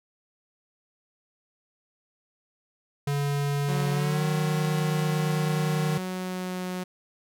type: tone with pitch glide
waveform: square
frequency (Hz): 142.7 to 153.83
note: D3 to D#3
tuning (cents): -49 to -19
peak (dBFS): -25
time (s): 3.07-5.98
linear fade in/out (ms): 5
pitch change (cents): +130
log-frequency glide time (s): 3.92-4.24
type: tone with vibrato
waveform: sawtooth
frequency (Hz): 183.7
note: F#3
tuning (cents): -12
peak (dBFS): -26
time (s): 3.68-6.84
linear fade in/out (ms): 10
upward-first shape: sine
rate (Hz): 0.56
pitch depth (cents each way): 11
effects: none